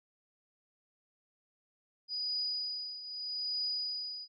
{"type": "tone with tremolo", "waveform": "sine", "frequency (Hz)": 4934, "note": "D#8", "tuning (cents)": -15, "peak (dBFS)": -31, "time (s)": [2.08, 4.28], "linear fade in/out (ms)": 50, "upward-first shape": "triangle", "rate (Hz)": 0.8, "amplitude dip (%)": 75, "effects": []}